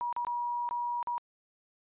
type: tone with dropouts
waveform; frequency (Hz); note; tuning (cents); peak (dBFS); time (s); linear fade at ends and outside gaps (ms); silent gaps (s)
sine; 960; B5; -49; -30; 0.01-1.18; 0; 0.127-0.164 / 0.249-0.269 / 0.69-0.71 / 1.028-1.072
effects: resampled to 8000 Hz